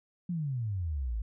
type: exponential sweep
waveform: sine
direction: down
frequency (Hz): 182.6 to 51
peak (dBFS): -30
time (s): 0.29-1.22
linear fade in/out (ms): 5
effects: none